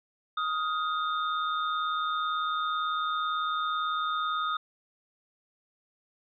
sine tone cluster, 1250 / 1408 / 3632 Hz, D#6 / F6 / A#7, +8 / +14 / -46 cents, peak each -28 / -36 / -37 dBFS, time 0.37-4.57 s, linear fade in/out 5 ms, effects none

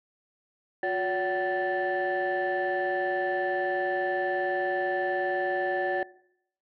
sine tone cluster, 361.2 / 568 / 756 / 1757 Hz, F#4 / C#5 / F#5 / A6, -42 / +42 / +37 / -3 cents, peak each -30 dBFS, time 0.83-6.03 s, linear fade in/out 2 ms, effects noise-tail reverb RT60 0.7 s tail -21 dB re dry + tanh soft clip ceiling -20 dBFS

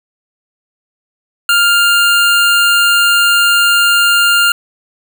25% pulse tone, 1400 Hz, F6, 4 cents sharp, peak -4 dBFS, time 1.49-4.52 s, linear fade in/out 2 ms, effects none

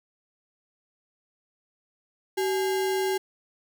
sine tone with sample-and-hold, 380.9 Hz, G4, 50 cents flat, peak -23 dBFS, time 2.37-3.18 s, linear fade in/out 10 ms, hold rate 1225 Hz, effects none

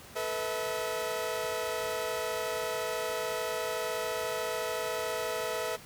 sawtooth chord, A suspended second, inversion none, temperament equal with one note detuned, 440 / 493.9 / 644.6 Hz, A4 / B4 / E5, 0 / 0 / -39 cents, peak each -33 / -32 / -31 dBFS, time 0.15-5.77 s, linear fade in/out 20 ms, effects pink hiss -50 dBFS RMS until 5.85 s + high-pass 60 Hz 12 dB/octave

